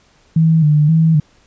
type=tone with vibrato; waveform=sine; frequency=155.56 Hz; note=D#3; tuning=in tune; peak=-8 dBFS; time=0.36-1.2 s; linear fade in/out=5 ms; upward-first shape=square; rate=1.9 Hz; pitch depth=65 cents each way; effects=pink hiss -53 dBFS RMS until 1.46 s + resampled to 16000 Hz